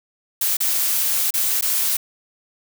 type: noise with dropouts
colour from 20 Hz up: blue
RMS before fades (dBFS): -20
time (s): 0.41-1.97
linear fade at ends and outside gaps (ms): 5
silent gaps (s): 0.569-0.603 / 1.307-1.339 / 1.611-1.623
effects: none